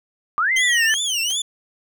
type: exponential two-way sweep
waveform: sine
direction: up then down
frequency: 1146 to 2093 to 1741 Hz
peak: -16 dBFS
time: 0.38-0.94 s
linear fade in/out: 0 ms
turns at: 0.52 s
type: tone with vibrato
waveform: 25% pulse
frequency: 3074 Hz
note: G7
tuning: 35 cents flat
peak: -16 dBFS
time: 0.56-1.42 s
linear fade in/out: 5 ms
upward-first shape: triangle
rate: 2.7 Hz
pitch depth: 260 cents each way
type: noise with exponential decay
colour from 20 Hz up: white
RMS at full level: -31 dBFS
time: 1.3-1.37 s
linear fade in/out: 2 ms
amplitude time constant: 15 ms
effects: none